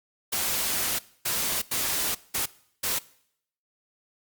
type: noise bursts at uneven times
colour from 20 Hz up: white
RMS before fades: -27 dBFS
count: 5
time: 0.32-0.99 / 1.25-1.62 / 1.71-2.15 / 2.34-2.46 / 2.83-2.99 s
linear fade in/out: 10 ms
effects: noise-tail reverb RT60 0.7 s tail -21 dB re dry + Opus 48 kbps